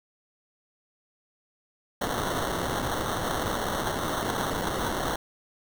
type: noise with sample-and-hold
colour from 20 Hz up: blue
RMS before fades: -29 dBFS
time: 2.01-5.16 s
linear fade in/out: 5 ms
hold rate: 2450 Hz
effects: none